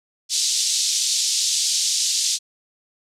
white band-pass noise, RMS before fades -21 dBFS, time 0.29-2.39 s, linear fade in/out 50 ms, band 3800 to 7400 Hz, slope 24 dB/octave, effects low-pass 12000 Hz 12 dB/octave

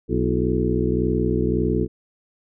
harmonic tone with a mistuned harmonic, 61.74 Hz, B1, in tune, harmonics 1 / 2 / 3 / 4 / 5 / 6 / 7, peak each -26 / -26 / -26 / -26 / -26 / -26 / -26 dBFS, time 0.08-1.88 s, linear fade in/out 50 ms, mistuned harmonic 5, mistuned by +98 cents, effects none

